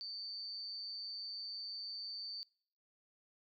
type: tone with amplitude modulation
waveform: sine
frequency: 4560 Hz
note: C#8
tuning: 48 cents sharp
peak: -39 dBFS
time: 0.01-2.43 s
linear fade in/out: 0 ms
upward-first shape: sine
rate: 206 Hz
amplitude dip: 75%
effects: noise-tail reverb RT60 0.6 s tail -24 dB re dry